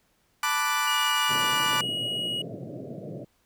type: chord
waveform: 30% pulse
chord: B minor seventh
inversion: third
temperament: equal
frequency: 880 / 987.8 / 1174.7 / 1480 Hz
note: A5 / B5 / D6 / F#6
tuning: 0 / 0 / 0 / 0 cents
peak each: -29 / -29 / -24 / -27 dBFS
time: 0.43-1.81 s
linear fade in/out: 2 ms
type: tone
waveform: triangle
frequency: 2900 Hz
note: F#7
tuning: 35 cents flat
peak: -26 dBFS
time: 0.87-2.42 s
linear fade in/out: 5 ms
type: band-pass noise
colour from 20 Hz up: pink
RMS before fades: -38 dBFS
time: 1.29-3.25 s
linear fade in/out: 10 ms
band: 110 to 670 Hz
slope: 96 dB/octave
effects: pink hiss -68 dBFS RMS until 3.45 s